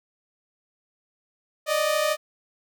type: tone pair together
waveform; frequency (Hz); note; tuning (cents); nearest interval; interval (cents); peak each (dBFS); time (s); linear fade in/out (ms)
sawtooth; 585 / 617.8; D5 / D#5; -7 / -12; minor second; 95; -22 / -19; 1.66-2.17; 50
effects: none